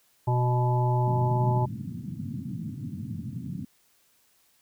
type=harmonic tone; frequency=123.47 Hz; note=B2; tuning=in tune; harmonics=1 / 3 / 5 / 7 / 8; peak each=-22 / -33 / -35 / -29 / -38 dBFS; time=0.27-1.66 s; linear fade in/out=10 ms
type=band-pass noise; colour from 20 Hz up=pink; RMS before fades=-35 dBFS; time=1.07-3.65 s; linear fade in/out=5 ms; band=100 to 260 Hz; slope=48 dB/octave
effects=white hiss -65 dBFS RMS until 4.61 s